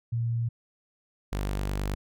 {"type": "tone pair in turn", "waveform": ["sine", "sawtooth"], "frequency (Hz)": [116.54, 49.4], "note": ["A#2", "G1"], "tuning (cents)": [0, 14], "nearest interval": "octave + minor third", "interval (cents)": 1486, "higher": "first", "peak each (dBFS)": [-25, -24], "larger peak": "second", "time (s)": [[0.12, 0.49], [1.32, 1.95]], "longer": "second", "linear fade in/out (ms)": 10, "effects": []}